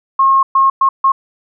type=tone bursts at uneven times; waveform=sine; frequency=1079 Hz; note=C#6; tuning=47 cents flat; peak=-7 dBFS; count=4; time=0.19-0.43 / 0.55-0.7 / 0.81-0.89 / 1.04-1.12 s; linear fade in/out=5 ms; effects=none